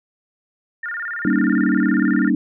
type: tone with vibrato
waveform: sine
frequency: 1600 Hz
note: G6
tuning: 35 cents sharp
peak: -24 dBFS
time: 0.83-2.3 s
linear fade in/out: 5 ms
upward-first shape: square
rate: 18 Hz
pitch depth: 210 cents each way
type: chord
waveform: sine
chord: Eb dominant seventh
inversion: first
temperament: just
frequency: 194.45 / 233.3 / 280 / 311.1 Hz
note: G3 / Bb3 / Db4 / Eb4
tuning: -14 / +2 / +18 / 0 cents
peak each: -20 dBFS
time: 1.25-2.35 s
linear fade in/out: 2 ms
effects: none